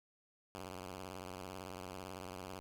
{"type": "tone with vibrato", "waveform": "5% pulse", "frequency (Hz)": 92.5, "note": "F#2", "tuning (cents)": 0, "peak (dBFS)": -34, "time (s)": [0.55, 2.6], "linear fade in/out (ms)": 0, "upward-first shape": "sine", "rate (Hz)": 18, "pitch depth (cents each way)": 140, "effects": []}